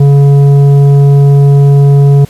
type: tone with tanh clipping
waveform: sine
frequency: 141 Hz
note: C#3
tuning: 30 cents sharp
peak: -3 dBFS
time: 0-2.25 s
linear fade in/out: 5 ms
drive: 9 dB
effects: pink hiss -37 dBFS RMS until 2.29 s + resampled to 32000 Hz

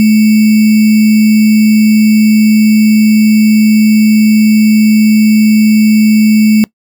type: tone with sample-and-hold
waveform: sine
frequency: 215.4 Hz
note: A3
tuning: 37 cents flat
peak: -3 dBFS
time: 0-6.64 s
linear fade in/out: 0 ms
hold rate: 2450 Hz
effects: noise-tail reverb RT60 0.1 s tail -23 dB re dry

